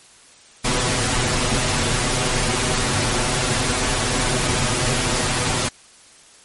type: noise with comb filter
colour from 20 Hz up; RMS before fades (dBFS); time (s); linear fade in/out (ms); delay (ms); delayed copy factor
pink; -20; 0.64-5.69; 10; 8; +0.85
effects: white hiss -48 dBFS RMS until 6.44 s + MP3 48 kbps